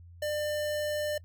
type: tone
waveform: square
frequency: 598 Hz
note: D5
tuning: 31 cents sharp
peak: -30 dBFS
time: 0.22-1.18 s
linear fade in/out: 5 ms
effects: noise-tail reverb RT60 0.1 s tail -25 dB re dry + added 86 Hz sine -48 dBFS peak until 1.24 s